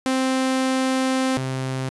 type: tone pair in turn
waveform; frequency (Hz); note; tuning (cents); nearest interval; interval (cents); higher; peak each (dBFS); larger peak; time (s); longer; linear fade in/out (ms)
sawtooth; 261.6 / 131.33; C4 / C3; 0 / +7; octave; 1193; first; -15 / -20; first; 0.06-1.37 / 1.37-1.89; first; 0
effects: resampled to 24000 Hz